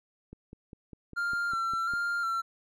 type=click train; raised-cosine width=3 ms; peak=-32 dBFS; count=9; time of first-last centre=0.33-1.936 s; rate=4.98 Hz
type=tone with vibrato; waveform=triangle; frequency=1374 Hz; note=F6; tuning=29 cents flat; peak=-26 dBFS; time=1.16-2.42 s; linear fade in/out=20 ms; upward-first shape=square; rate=1.4 Hz; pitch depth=31 cents each way
effects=none